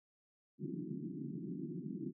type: band-pass noise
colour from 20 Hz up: pink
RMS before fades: -43 dBFS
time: 0.58-2.13 s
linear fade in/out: 50 ms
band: 140 to 370 Hz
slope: 96 dB/octave
effects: none